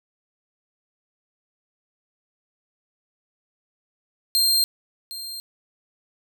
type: tone with echo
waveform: sawtooth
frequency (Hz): 4186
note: C8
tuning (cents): 0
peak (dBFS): -14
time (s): 4.35-4.64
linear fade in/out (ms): 0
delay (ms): 760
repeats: 1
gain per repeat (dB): -15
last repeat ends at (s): 5.4
effects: none